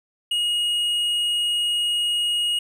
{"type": "tone with tanh clipping", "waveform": "sine", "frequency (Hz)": 2880, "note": "F#7", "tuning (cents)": -47, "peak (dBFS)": -21, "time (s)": [0.31, 2.59], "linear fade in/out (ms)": 5, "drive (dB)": 7, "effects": []}